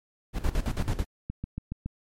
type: noise with tremolo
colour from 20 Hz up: brown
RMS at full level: -25 dBFS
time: 0.33-1.05 s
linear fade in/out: 50 ms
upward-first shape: square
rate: 9.1 Hz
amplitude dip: 80%
type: click train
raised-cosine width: 5 ms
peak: -20 dBFS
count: 5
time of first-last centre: 1.3-1.86 s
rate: 7.14 Hz
effects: MP3 64 kbps